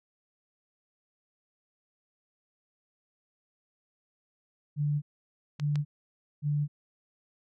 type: tone bursts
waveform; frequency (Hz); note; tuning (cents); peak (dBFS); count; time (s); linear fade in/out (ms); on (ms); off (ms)
sine; 146.83; D3; 0; -25; 3; 4.76-6.68; 50; 260; 570
type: clicks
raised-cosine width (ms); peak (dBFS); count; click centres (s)
0.2; -23; 2; 5.598 / 5.757
effects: none